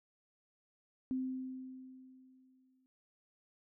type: tone with exponential decay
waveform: sine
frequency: 259.2 Hz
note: C4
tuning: 16 cents flat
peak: -32 dBFS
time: 1.11-2.86 s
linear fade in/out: 0 ms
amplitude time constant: 380 ms
effects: none

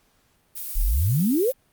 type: noise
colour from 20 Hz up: violet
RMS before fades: -32 dBFS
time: 0.55-1.53 s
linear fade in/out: 20 ms
type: exponential sweep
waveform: sine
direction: up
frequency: 30.32 to 562 Hz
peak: -18 dBFS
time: 0.75-1.52 s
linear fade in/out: 20 ms
effects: pink hiss -64 dBFS RMS until 1.72 s + Opus 48 kbps

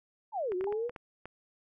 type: exponential two-way sweep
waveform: sine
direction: down then up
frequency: 932.3 to 354.9 to 498.9 Hz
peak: -30 dBFS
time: 0.32-0.91 s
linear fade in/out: 50 ms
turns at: 0.55 s
type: clicks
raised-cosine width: 0.5 ms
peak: -28 dBFS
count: 7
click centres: 0.52 / 0.61 / 0.642 / 0.725 / 0.895 / 0.962 / 1.256 s
type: tone with exponential decay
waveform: sine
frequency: 830.6 Hz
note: G#5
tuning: in tune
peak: -34 dBFS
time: 0.67-0.9 s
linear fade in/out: 2 ms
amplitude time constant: 49 ms
effects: none

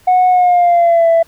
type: tone with pitch glide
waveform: sine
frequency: 733 to 664.4 Hz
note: F#5 to E5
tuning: -16 to +13 cents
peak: -5 dBFS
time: 0.07-1.23 s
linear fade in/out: 10 ms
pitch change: -171 cents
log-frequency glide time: 0.29-1.08 s
effects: tanh soft clip ceiling -5 dBFS + pink hiss -49 dBFS RMS until 1.27 s

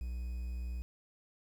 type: tone with quantisation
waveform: triangle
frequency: 61 Hz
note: B1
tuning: 21 cents flat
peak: -34 dBFS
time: 0.01-0.82 s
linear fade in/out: 0 ms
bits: 10
effects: none

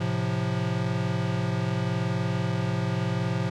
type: chord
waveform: square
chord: F major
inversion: first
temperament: equal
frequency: 110 / 130.81 / 174.61 Hz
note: A2 / C3 / F3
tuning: 0 / 0 / 0 cents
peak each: -30 dBFS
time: 0-3.5 s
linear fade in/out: 10 ms
effects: low-pass 5000 Hz 12 dB/octave

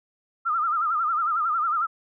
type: tone with vibrato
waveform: sine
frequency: 1287 Hz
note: E6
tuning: 42 cents flat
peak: -21 dBFS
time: 0.45-1.87 s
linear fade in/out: 20 ms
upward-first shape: sine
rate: 11 Hz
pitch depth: 120 cents each way
effects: none

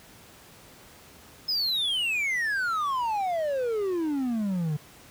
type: exponential sweep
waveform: triangle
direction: down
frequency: 5170 to 144.7 Hz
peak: -23 dBFS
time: 1.48-4.77 s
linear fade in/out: 10 ms
effects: pink hiss -51 dBFS RMS until 5.1 s + high-pass 60 Hz 12 dB/octave

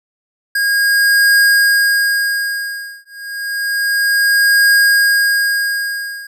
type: tone with tremolo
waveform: square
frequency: 1630 Hz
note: G#6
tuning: 33 cents flat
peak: -8 dBFS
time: 0.55-6.27 s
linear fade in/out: 5 ms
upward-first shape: triangle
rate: 0.3 Hz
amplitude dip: 100%
effects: none

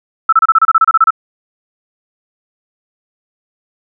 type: tone bursts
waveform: sine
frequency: 1318.5 Hz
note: E6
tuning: in tune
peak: -4 dBFS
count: 13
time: 0.29-1.106 s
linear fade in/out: 5 ms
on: 36 ms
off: 29 ms
effects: none

